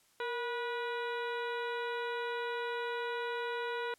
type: harmonic tone with a mistuned harmonic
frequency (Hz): 486.7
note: B4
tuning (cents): -25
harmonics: 1 / 2 / 3 / 4 / 5 / 6 / 7 / 8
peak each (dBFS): -37 / -40 / -41 / -47 / -49 / -53 / -53 / -50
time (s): 0.2-3.94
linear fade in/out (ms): 2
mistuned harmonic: 1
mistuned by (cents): -61
effects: white hiss -68 dBFS RMS until 3.98 s + low-pass 12000 Hz 12 dB/octave